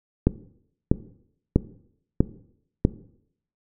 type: click train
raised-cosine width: 3 ms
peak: -3 dBFS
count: 5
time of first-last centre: 0.27-2.851 s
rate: 1.55 Hz
effects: noise-tail reverb RT60 0.7 s tail -17 dB re dry